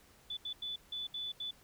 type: tone bursts at uneven times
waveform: sine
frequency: 3478 Hz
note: A7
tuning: 21 cents flat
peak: -37 dBFS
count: 6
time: 0.3-0.37 / 0.45-0.53 / 0.62-0.76 / 0.92-1.07 / 1.14-1.32 / 1.4-1.51 s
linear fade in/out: 5 ms
effects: pink hiss -63 dBFS RMS until 1.63 s